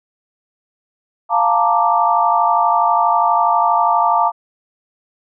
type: chord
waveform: sine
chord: Bb major seventh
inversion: second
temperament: equal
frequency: 698.5 / 880 / 932.3 / 1174.7 Hz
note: F5 / A5 / Bb5 / D6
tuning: 0 / 0 / 0 / 0 cents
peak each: -17 dBFS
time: 1.29-4.32 s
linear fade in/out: 50 ms
effects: none